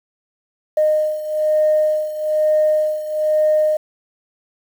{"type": "beating tone pair", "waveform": "sine", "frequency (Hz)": [614, 615.1], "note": ["D#5", "D#5"], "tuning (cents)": [-23, -20], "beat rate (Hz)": 1.1, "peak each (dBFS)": [-15, -19], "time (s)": [0.77, 3.77], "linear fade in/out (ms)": 5, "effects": ["tanh soft clip ceiling -7 dBFS", "7-bit"]}